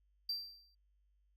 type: tone with exponential decay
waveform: triangle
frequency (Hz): 4699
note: D8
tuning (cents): 0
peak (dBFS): -32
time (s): 0.29-0.75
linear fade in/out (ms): 5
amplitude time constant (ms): 98
effects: added 50 Hz sine -70 dBFS peak until 1.36 s